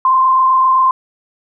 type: tone with frequency modulation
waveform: sine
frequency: 1044 Hz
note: C6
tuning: 4 cents flat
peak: -8 dBFS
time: 0.05-0.91 s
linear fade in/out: 2 ms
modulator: 27.7 Hz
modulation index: 0.66
effects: none